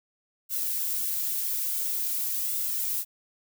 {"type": "noise with flanger", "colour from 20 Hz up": "violet", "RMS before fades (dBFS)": -29, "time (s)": [0.49, 3.05], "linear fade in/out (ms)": 50, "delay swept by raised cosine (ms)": [1.4, 5.7], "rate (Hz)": 0.48, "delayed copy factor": 0.6, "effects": []}